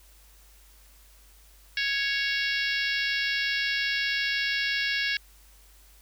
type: harmonic tone with a mistuned harmonic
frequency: 554.4 Hz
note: C#5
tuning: in tune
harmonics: 3 / 4 / 5 / 6 / 7 / 8 / 9 / 10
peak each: -29 / -31 / -33 / -35 / -36 / -37 / -38 / -39 dBFS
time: 1.77-5.17 s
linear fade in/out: 2 ms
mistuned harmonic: 10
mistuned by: -27 cents
effects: added 50 Hz sine -54 dBFS peak until 6.01 s + white hiss -58 dBFS RMS until 6.01 s